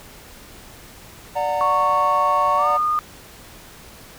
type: chord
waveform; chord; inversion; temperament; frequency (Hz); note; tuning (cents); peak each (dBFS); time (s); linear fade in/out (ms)
triangle; D augmented; none; just; 587.3 / 734.2 / 917.7; D5 / F#5 / A#5; 0 / -14 / -27; -22; 1.35-2.78; 20
type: tone with pitch glide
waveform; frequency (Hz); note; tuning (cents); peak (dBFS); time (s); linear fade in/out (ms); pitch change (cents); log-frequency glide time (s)
sine; 1108.7 to 1223.1; C#6 to D#6; 0 to -30; -17; 1.61-2.99; 0; +170; 2.56-2.68
effects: pink hiss -43 dBFS RMS until 4.18 s